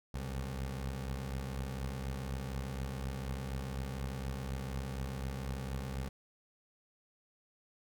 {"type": "beating tone pair", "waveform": "20% pulse", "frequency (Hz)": [62.8, 66.9], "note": ["B1", "C2"], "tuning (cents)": [30, 39], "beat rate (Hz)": 4.1, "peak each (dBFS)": [-39, -33], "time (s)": [0.14, 6.09], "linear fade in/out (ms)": 5, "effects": []}